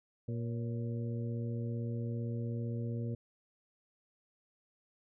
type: harmonic tone with a mistuned harmonic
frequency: 117.5 Hz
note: A#2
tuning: 14 cents sharp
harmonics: 1 / 2 / 3 / 4 / 5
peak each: -35 / -41 / -48 / -46 / -52 dBFS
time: 0.28-3.15 s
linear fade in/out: 5 ms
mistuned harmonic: 5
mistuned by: -66 cents
effects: none